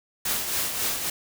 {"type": "noise with tremolo", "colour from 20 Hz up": "white", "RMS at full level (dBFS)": -25, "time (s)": [0.25, 1.1], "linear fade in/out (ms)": 5, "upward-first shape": "triangle", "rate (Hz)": 3.7, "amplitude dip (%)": 55, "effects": []}